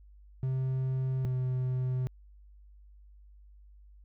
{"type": "tone pair in turn", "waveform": "triangle", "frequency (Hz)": [130.9, 127.84], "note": ["C3", "C3"], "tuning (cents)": [1, -40], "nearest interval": "unison", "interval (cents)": 41, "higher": "first", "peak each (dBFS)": -26, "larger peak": "neither", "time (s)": [[0.43, 1.25], [1.25, 2.07]], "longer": "neither", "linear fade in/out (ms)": 0, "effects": ["added 50 Hz sine -52 dBFS peak until 4.04 s"]}